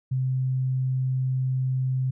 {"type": "tone", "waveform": "sine", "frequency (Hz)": 130, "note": "C3", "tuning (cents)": -11, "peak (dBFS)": -22, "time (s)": [0.11, 2.11], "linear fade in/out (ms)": 10, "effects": []}